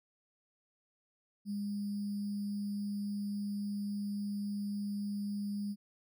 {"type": "tone with sample-and-hold", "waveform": "sine", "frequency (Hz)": 203.6, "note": "G#3", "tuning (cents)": -34, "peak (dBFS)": -34, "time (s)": [1.45, 5.76], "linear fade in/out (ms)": 50, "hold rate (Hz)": 4900, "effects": []}